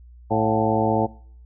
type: harmonic tone with a mistuned harmonic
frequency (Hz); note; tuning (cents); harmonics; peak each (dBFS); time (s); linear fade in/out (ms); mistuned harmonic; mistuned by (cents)
110; A2; 0; 1 / 2 / 3 / 4 / 5 / 6 / 7 / 8; -26 / -26 / -26 / -26 / -26 / -26 / -26 / -26; 0.3-1.07; 20; 6; +86
effects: noise-tail reverb RT60 0.6 s tail -23 dB re dry + added 60 Hz sine -43 dBFS peak until 1.45 s